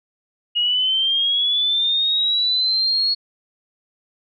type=linear sweep; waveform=sine; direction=up; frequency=2872 to 4349 Hz; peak=-16 dBFS; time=0.55-3.15 s; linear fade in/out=20 ms; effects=none